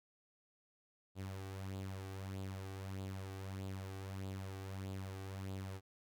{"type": "tone with flanger", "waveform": "sawtooth", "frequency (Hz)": 96.1, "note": "G2", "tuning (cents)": -34, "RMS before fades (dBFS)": -45, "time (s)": [1.15, 5.81], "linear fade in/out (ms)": 50, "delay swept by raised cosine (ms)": [0.25, 2.65], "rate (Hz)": 1.6, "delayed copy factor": 0.55, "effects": []}